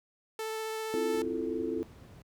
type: tone with vibrato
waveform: sawtooth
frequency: 440 Hz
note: A4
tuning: in tune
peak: -30 dBFS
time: 0.39-1.22 s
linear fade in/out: 2 ms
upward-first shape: triangle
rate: 15 Hz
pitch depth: 10 cents each way
type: chord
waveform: sine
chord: F major seventh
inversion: second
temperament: equal with one note detuned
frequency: 261.6 / 329.6 / 353.7 / 440 Hz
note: C4 / E4 / F4 / A4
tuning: 0 / 0 / +22 / 0 cents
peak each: -37 / -35 / -37 / -35 dBFS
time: 0.94-1.83 s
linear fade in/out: 0 ms
type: noise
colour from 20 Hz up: brown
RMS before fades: -47 dBFS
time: 1.14-2.22 s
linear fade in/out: 2 ms
effects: high-pass 80 Hz 12 dB/octave